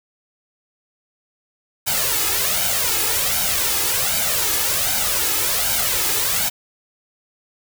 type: noise with flanger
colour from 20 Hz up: white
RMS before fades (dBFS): -20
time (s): 1.86-6.5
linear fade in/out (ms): 20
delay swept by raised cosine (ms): 1.3 to 2.4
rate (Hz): 1.3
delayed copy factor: +0.7
effects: none